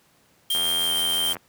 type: tone with pitch glide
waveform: square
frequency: 3188 to 3157 Hz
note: G7 to G7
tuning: +28 to +12 cents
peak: -22 dBFS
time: 0.5-1.33 s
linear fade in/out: 5 ms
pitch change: -16 cents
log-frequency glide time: 0.84-0.91 s
type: noise with tremolo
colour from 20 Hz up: blue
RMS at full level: -32 dBFS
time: 0.5-1.35 s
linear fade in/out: 2 ms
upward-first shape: triangle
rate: 6.6 Hz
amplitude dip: 40%
type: click train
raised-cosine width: 0.5 ms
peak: -19 dBFS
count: 71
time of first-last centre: 0.55-1.368 s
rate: 85.6 Hz
effects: pink hiss -60 dBFS RMS until 1.48 s + high-pass 100 Hz 12 dB/octave